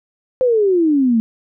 sine exponential sweep, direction down, 523.3 to 218.9 Hz, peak -11 dBFS, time 0.41-1.2 s, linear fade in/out 0 ms, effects none

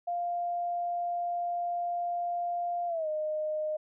sine tone with pitch glide, 698.5 to 615.1 Hz, F5 to D#5, 0 to -20 cents, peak -29 dBFS, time 0.07-3.77 s, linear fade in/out 10 ms, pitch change -220 cents, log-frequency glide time 2.87-3.08 s, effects none

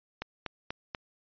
click train, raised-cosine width 0.3 ms, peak -18 dBFS, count 4, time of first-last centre 0.22-0.948 s, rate 4.12 Hz, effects resampled to 11025 Hz

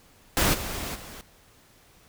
pink noise with level steps, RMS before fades -22 / -33 / -42 dBFS, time 0.37-1.21 s, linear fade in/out 0 ms, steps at 0.53 / 0.94 s, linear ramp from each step 20 ms, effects pink hiss -57 dBFS RMS until 2.08 s

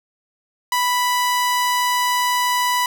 sawtooth tone, 987.8 Hz, B5, in tune, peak -13 dBFS, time 0.72-2.86 s, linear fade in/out 2 ms, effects none

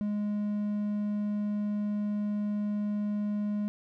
triangle tone, 207.7 Hz, G#3, in tune, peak -26 dBFS, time 0.01-3.68 s, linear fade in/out 0 ms, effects none

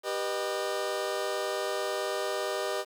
sawtooth chord, G augmented, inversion none, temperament just, 392 / 490 / 612.5 Hz, G4 / B4 / D#5, 0 / -14 / -27 cents, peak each -30 / -31 / -29 dBFS, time 0.03-2.85 s, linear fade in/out 50 ms, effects low-pass 11000 Hz 12 dB/octave + 9-bit

